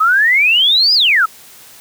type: exponential two-way sweep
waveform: sine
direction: up then down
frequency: 1244.5 to 5080 to 1244.5 Hz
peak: -8 dBFS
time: 0-1.26 s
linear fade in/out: 10 ms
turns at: 0.94 s
effects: white hiss -40 dBFS RMS until 1.8 s + high-pass 60 Hz 12 dB/octave